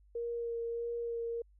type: tone with vibrato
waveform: sine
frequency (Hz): 467.9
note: A#4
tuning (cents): +6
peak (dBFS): -34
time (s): 0.15-1.42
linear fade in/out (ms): 5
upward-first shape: sine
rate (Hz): 1.6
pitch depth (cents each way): 13
effects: added 50 Hz sine -60 dBFS peak until 1.59 s